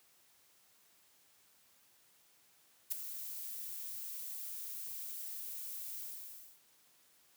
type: noise with ADSR envelope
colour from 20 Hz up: violet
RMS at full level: -33 dBFS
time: 2.9-6.61 s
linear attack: 20 ms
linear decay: 8 ms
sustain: -11 dB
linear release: 620 ms
effects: white hiss -68 dBFS RMS until 7.36 s + high-pass 80 Hz 12 dB/octave